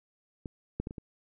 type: clicks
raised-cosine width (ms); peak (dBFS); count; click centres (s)
3; -25 / -18 / -23 / -28 / -27; 5; 0.458 / 0.8 / 0.871 / 0.909 / 0.982
effects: none